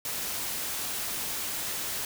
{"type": "noise", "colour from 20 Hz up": "white", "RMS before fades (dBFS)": -33, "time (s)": [0.05, 2.05], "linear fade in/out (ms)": 2, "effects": []}